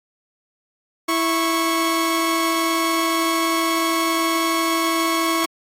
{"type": "tone pair together", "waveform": "sawtooth", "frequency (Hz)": [329.6, 1101], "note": ["E4", "C#6"], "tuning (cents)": [0, -12], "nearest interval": "octave + major sixth", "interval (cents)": 2088, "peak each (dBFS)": -17, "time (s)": [1.08, 5.46], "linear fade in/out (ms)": 10, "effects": ["AAC 48 kbps"]}